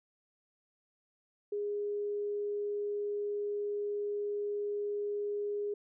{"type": "tone", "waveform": "sine", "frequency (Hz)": 411.6, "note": "G#4", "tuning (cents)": -16, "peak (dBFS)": -32, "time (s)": [1.52, 5.74], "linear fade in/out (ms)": 5, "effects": []}